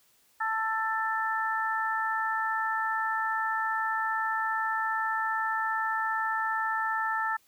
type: harmonic tone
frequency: 442.5 Hz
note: A4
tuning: 10 cents sharp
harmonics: 2 / 3 / 4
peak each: -31 / -31 / -31 dBFS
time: 0.4-7.37 s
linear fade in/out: 10 ms
effects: white hiss -65 dBFS RMS until 7.47 s